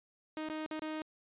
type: tone with dropouts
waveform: sawtooth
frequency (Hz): 311.1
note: D#4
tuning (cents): 0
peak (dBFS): -33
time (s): 0.37-1.02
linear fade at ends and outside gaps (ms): 1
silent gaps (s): 0.488-0.498 / 0.663-0.711 / 0.795-0.82
effects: resampled to 8000 Hz